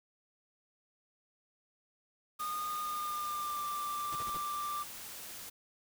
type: tone with pitch glide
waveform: triangle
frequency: 1226 to 1180.1 Hz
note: D#6 to D6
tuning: -26 to +8 cents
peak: -33 dBFS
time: 2.39-4.84 s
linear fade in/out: 20 ms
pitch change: -66 cents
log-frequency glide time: 2.78-3.65 s
type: noise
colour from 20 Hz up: white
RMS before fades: -46 dBFS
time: 2.39-5.5 s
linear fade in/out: 10 ms
type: noise bursts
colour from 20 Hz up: pink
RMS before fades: -45 dBFS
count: 4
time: 4.12-4.374 s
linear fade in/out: 5 ms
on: 35 ms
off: 38 ms
effects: none